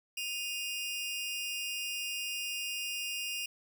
sawtooth tone pair together, 2496 / 2802 Hz, D#7 / F7, +5 / +5 cents, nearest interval major second, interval 200 cents, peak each -36 / -33 dBFS, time 0.17-3.46 s, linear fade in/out 5 ms, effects 10-bit

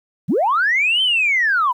sine linear two-way sweep, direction up then down, 120 to 3136 to 937 Hz, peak -13 dBFS, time 0.28-1.73 s, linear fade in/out 20 ms, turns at 1.02 s, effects tanh soft clip ceiling -9 dBFS + 9-bit

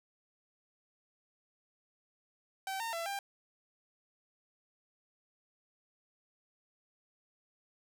sawtooth tone with pitch steps, 771 / 914 / 671 / 795 Hz, G5 / A#5 / E5 / G5, -29 / -34 / +31 / +24 cents, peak -32 dBFS, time 2.67-3.19 s, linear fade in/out 2 ms, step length 130 ms, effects none

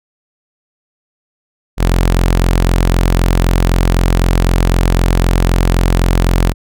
sawtooth tone, 43.91 Hz, F1, 10 cents sharp, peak -5 dBFS, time 1.77-6.54 s, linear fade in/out 50 ms, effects none

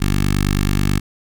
10% pulse tone with notch filter, 49.22 Hz, G1, 8 cents sharp, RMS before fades -17 dBFS, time 0-1 s, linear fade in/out 20 ms, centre 620 Hz, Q 0.6, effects none

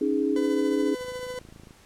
sine chord, C# suspended second, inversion none, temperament equal, 277.2 / 311.1 / 415.3 Hz, C#4 / D#4 / G#4, 0 / 0 / 0 cents, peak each -26 dBFS, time 0.01-0.95 s, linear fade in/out 5 ms
40% pulse tone with tremolo, 502 Hz, B4, 28 cents sharp, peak -30 dBFS, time 0.36-1.39 s, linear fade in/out 2 ms, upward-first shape triangle, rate 14 Hz, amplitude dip 40%
click train, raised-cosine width 3 ms, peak -34 dBFS, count 20, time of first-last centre 1.01-1.709 s, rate 27.2 Hz
effects pink hiss -55 dBFS RMS until 1.85 s + low-pass 11000 Hz 12 dB/octave

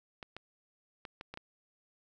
clicks, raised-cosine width 0.3 ms, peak -27 dBFS, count 6, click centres 0.228 / 0.366 / 1.052 / 1.211 / 1.34 / 1.374 s, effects none

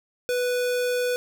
square tone, 493.9 Hz, B4, in tune, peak -23 dBFS, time 0.29-1.16 s, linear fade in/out 0 ms, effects none

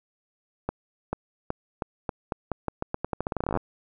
accelerating click train, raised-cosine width 1 ms, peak -13 dBFS, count 26, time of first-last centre 0.69-3.573 s, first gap 440 ms, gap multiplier 0.85, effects none

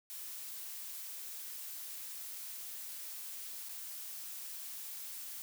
blue noise with dropouts, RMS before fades -45 dBFS, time 0.1-5.42 s, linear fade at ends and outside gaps 0 ms, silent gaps 3.687-3.692 s, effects none

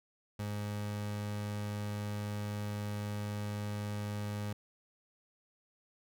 30% pulse tone, 103.83 Hz, G#2, in tune, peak -33 dBFS, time 0.39-4.53 s, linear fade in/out 5 ms, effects none

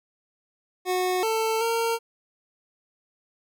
25% pulse tone with pitch steps, 366.4 / 444.8 / 459.1 Hz, F#4 / A4 / A#4, -17 / +19 / -26 cents, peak -19 dBFS, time 0.85-1.99 s, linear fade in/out 50 ms, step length 380 ms, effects none

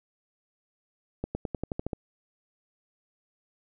accelerating click train, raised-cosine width 2 ms, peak -17 dBFS, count 9, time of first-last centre 1.24-1.932 s, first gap 110 ms, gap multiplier 0.93, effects none

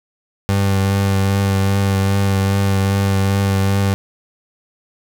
30% pulse tone with vibrato, 98 Hz, G2, in tune, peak -11 dBFS, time 0.49-3.94 s, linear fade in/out 0 ms, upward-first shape triangle, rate 2.5 Hz, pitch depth 24 cents each way, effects none

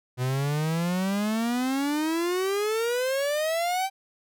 45% pulse exponential sweep, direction up, 123.47 to 784 Hz, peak -24 dBFS, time 0.17-3.9 s, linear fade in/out 50 ms, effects none

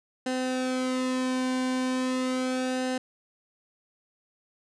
sawtooth tone with flanger, 256.4 Hz, C4, 35 cents flat, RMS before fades -28 dBFS, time 0.26-2.98 s, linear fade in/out 5 ms, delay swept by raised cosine 0.87 to 1.55 ms, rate 0.37 Hz, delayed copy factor -0.7, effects resampled to 22050 Hz

